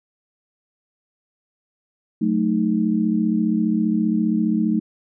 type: chord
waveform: sine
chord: D# diminished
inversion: first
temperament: equal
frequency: 185 / 220 / 311.1 Hz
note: F#3 / A3 / D#4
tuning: 0 / 0 / 0 cents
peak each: -23 / -19 / -23 dBFS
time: 2.21-4.8 s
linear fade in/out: 10 ms
effects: none